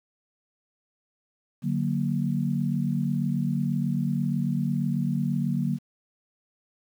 sine chord, D augmented, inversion none, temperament equal, 146.83 / 185 / 233.1 Hz, D3 / F#3 / A#3, 0 / 0 / 0 cents, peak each -27 / -28 / -28 dBFS, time 1.62-5.79 s, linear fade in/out 50 ms, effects 9-bit

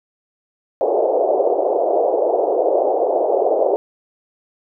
white band-pass noise, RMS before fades -17 dBFS, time 0.81-3.76 s, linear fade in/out 0 ms, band 370 to 710 Hz, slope 48 dB/octave, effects none

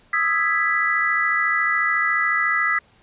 sine chord, E major seventh, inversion third, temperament equal, 1244.5 / 1318.5 / 1661.2 / 1975.5 Hz, D#6 / E6 / G#6 / B6, 0 / 0 / 0 / 0 cents, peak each -25 / -25 / -25 / -20 dBFS, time 0.13-2.79 s, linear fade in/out 5 ms, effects pink hiss -56 dBFS RMS until 3.02 s + resampled to 8000 Hz

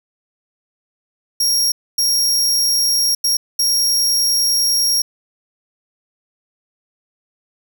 sawtooth tone bursts at uneven times, 5590 Hz, F8, 1 cent sharp, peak -11 dBFS, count 4, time 1.4-1.72 / 1.98-3.15 / 3.24-3.37 / 3.59-5.02 s, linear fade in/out 5 ms, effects none

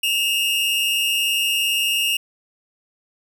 45% pulse tone pair together, 2637 / 2837 Hz, E7 / F7, 0 / +27 cents, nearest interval minor second, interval 127 cents, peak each -25 / -19 dBFS, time 0.03-2.17 s, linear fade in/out 5 ms, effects none

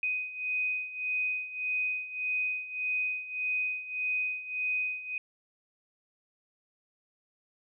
sine beating tone pair, 2500 / 2501.7 Hz, D#7 / D#7, +8 / +9 cents, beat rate 1.7 Hz, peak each -35 / -31 dBFS, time 0.03-5.18 s, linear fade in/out 2 ms, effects none

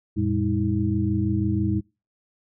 sine tone cluster, 88.8 / 114.9 / 203 / 318.8 Hz, F2 / A#2 / G#3 / D#4, +29 / -25 / -39 / +42 cents, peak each -26 dBFS, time 0.16-1.81 s, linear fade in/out 20 ms, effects noise-tail reverb RT60 0.3 s tail -25 dB re dry

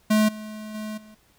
square tone with level steps, 214.7 Hz, A3, 42 cents flat, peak -17 / -35 / -31 / -46 dBFS, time 0.1-1.15 s, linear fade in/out 10 ms, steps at 0.28 / 0.74 / 0.97 s, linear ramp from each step 10 ms, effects pink hiss -61 dBFS RMS until 1.38 s

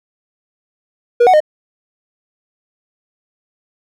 triangle tone with pitch steps, 479.7 / 741 / 612 Hz, A#4 / F#5 / D#5, +50 / +2 / -29 cents, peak -4 dBFS, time 1.2-1.404 s, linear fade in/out 10 ms, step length 68 ms, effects none

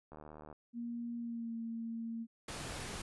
click train, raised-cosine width 1 ms, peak -37 dBFS, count 32, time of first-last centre 0.12-0.527 s, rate 76.1 Hz
sine tone with pitch glide, 236.2 to 228.7 Hz, A#3 to A#3, +23 to -33 cents, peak -38 dBFS, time 0.73-2.27 s, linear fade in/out 50 ms, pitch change -56 cents, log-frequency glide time 1.17-1.55 s
pink noise, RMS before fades -43 dBFS, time 2.48-3.02 s, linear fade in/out 5 ms
effects resampled to 24000 Hz

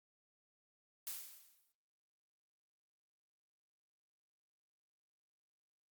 blue noise with exponential decay, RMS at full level -41 dBFS, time 1.07-1.72 s, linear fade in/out 0 ms, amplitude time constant 140 ms, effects noise-tail reverb RT60 0.7 s tail -22 dB re dry + Opus 48 kbps

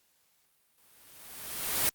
white noise with exponential growth, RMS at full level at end -25 dBFS, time 0.78-1.89 s, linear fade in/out 0 ms, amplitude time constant 240 ms, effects white hiss -70 dBFS RMS until 1.94 s + Opus 48 kbps

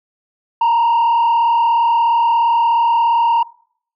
sine tone with frequency modulation, 932.3 Hz, A#5, in tune, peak -8 dBFS, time 0.61-3.43 s, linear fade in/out 5 ms, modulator 37 Hz, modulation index 0.64, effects noise-tail reverb RT60 0.6 s tail -25 dB re dry + tanh soft clip ceiling -10 dBFS

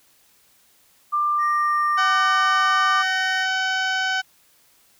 sine tone, 1189 Hz, D6, 21 cents sharp, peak -18 dBFS, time 1.12-3.03 s, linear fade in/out 20 ms
triangle tone with pitch glide, 1864.7 to 1847.5 Hz, A#6 to A#6, 0 to -16 cents, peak -26 dBFS, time 1.38-3.47 s, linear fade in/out 50 ms, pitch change -16 cents, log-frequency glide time 1.53-1.84 s
harmonic tone, 756 Hz, F#5, 37 cents sharp, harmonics 1 / 2 / 3 / 4 / 5 / 6 / 7 / 8 / 9, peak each -27 / -22 / -34 / -29 / -39 / -38 / -35 / -43 / -42 dBFS, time 1.97-4.22 s, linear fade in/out 20 ms
effects white hiss -58 dBFS RMS until 4.99 s

